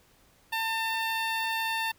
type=tone with notch filter; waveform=15% pulse; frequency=898 Hz; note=A5; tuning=35 cents sharp; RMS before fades=-30 dBFS; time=0.52-1.92 s; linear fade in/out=10 ms; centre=8000 Hz; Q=1.8; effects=pink hiss -62 dBFS RMS until 1.98 s